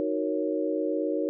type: chord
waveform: sine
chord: D# minor seventh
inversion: none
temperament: equal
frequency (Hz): 311.1 / 370 / 466.2 / 554.4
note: D#4 / F#4 / A#4 / C#5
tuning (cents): 0 / 0 / 0 / 0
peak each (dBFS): -29 / -32 / -31 / -31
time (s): 0-1.29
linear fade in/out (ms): 0
effects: none